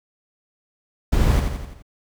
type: noise with echo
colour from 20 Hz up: brown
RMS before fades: -18 dBFS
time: 1.12-1.4 s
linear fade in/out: 10 ms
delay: 85 ms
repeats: 5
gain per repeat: -5 dB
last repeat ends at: 1.825 s
effects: none